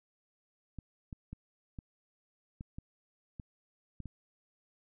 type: clicks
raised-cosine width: 5 ms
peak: -30 dBFS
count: 9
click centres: 0.787 / 1.128 / 1.33 / 1.788 / 2.609 / 2.785 / 3.398 / 4.003 / 4.057 s
effects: none